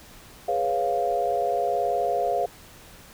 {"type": "chord", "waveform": "sine", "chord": "C# dominant seventh", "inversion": "second", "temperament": "equal", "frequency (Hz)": [415.3, 493.9, 554.4, 698.5], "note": ["G#4", "B4", "C#5", "E#5"], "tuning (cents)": [0, 0, 0, 0], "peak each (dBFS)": [-30, -29, -29, -24], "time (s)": [0.48, 2.46], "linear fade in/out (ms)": 5, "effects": ["pink hiss -48 dBFS RMS until 3.13 s"]}